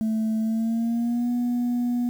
sine tone with pitch glide, 220 to 242.7 Hz, A3 to B3, 0 to -30 cents, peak -19 dBFS, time 0.01-2.09 s, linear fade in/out 0 ms, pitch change +170 cents, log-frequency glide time 0.4-1.31 s, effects tanh soft clip ceiling -20 dBFS + 8-bit

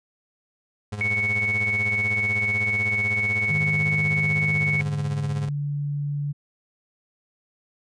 35% pulse tone with tremolo, 103.83 Hz, G#2, in tune, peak -25 dBFS, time 0.92-5.49 s, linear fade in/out 5 ms, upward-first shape sine, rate 16 Hz, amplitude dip 65%
sine tone, 2217 Hz, C#7, in tune, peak -21 dBFS, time 1.01-4.81 s, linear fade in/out 0 ms
sine tone with pitch glide, 153.9 to 144.43 Hz, D#3 to D3, -19 to -29 cents, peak -24 dBFS, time 3.49-6.33 s, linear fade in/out 20 ms, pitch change -110 cents, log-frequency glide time 4.51-5.12 s
effects resampled to 22050 Hz

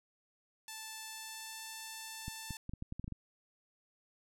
5% pulse tone with pitch glide, 880 to 885.6 Hz, A5 to A5, 0 to +11 cents, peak -32 dBFS, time 0.68-2.57 s, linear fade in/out 2 ms, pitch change +11 cents, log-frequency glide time 1.08-1.63 s
clicks, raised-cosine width 5 ms, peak -29 dBFS, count 10, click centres 2.281 / 2.507 / 2.694 / 2.736 / 2.824 / 2.924 / 2.996 / 3.043 / 3.079 / 3.123 s
effects none

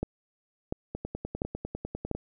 two click trains, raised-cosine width 2 ms, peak -16 / -20 dBFS, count 4 / 13, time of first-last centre 0.03-2.113 / 0.95-2.15 s, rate 1.44 / 10 Hz, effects none

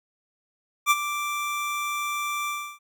25% pulse tone with ADSR envelope, 1174.7 Hz, D6, in tune, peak -11 dBFS, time 0.86-2.79 s, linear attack 47 ms, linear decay 37 ms, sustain -12 dB, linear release 310 ms, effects none

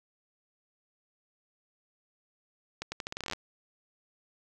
accelerating click train, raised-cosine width 0.2 ms, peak -18 dBFS, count 14, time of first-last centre 2.82-3.333 s, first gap 100 ms, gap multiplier 0.82, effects none

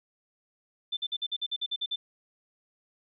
sine tone bursts, 3539 Hz, A7, 9 cents sharp, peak -28 dBFS, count 11, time 0.92-1.96 s, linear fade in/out 10 ms, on 50 ms, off 49 ms, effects none

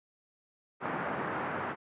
white band-pass noise, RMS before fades -35 dBFS, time 0.8-1.76 s, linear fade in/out 50 ms, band 110 to 1600 Hz, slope 24 dB/octave, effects resampled to 8000 Hz

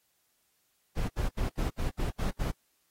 brown noise bursts, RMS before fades -29 dBFS, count 8, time 0.96-2.518 s, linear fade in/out 20 ms, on 130 ms, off 74 ms, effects white hiss -73 dBFS RMS until 2.9 s + AAC 48 kbps

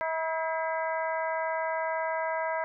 harmonic tone with a mistuned harmonic, 322 Hz, E4, 41 cents flat, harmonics 2 / 3 / 4 / 5 / 6 / 7, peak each -31 / -32 / -40 / -37 / -39 / -51 dBFS, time 0.01-2.64 s, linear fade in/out 0 ms, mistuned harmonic 6, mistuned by +74 cents, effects none

